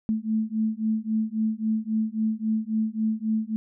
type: beating tone pair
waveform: sine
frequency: 217.3 / 221 Hz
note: A3 / A3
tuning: -21 / +8 cents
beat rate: 3.7 Hz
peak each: -26 dBFS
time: 0.09-3.56 s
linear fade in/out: 0 ms
effects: none